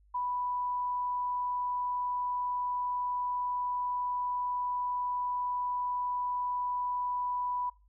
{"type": "tone", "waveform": "sine", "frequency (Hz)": 987.8, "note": "B5", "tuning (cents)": 0, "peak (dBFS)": -30, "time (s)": [0.14, 7.7], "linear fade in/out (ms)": 10, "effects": ["noise-tail reverb RT60 0.3 s tail -21 dB re dry", "added 50 Hz sine -60 dBFS peak until 7.88 s"]}